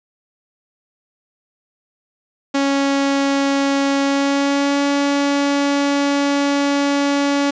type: tone with pitch glide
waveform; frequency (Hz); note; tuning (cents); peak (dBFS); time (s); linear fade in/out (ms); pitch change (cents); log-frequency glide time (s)
sawtooth; 277.2 to 282.9; C#4 to C#4; 0 to +35; -11; 2.54-7.51; 10; +35; 4.02-4.83
effects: resampled to 16000 Hz + 7-bit